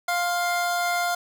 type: tone pair together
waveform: 25% pulse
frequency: 701.5 / 1051 Hz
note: F5 / C6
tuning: +8 / +7 cents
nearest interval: perfect fifth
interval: 699 cents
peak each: -19 / -30 dBFS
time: 0.08-1.15 s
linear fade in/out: 5 ms
effects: none